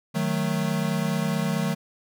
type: chord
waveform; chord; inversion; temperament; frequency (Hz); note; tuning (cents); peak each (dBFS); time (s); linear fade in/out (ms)
square; D# diminished; none; equal; 155.56 / 185 / 220; D#3 / F#3 / A3; 0 / 0 / 0; -28 / -28 / -29; 0.14-1.75; 20
effects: none